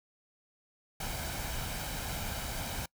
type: noise with comb filter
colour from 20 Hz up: pink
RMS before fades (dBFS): -37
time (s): 1-2.86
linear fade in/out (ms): 5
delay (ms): 1.3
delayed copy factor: +0.5
effects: noise-tail reverb RT60 0.1 s tail -25 dB re dry